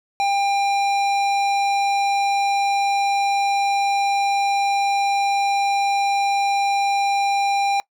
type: tone with hard clipping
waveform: sine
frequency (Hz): 798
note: G5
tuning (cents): +31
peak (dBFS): -19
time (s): 0.2-7.8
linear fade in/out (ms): 0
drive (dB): 14
effects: noise-tail reverb RT60 0.1 s tail -22 dB re dry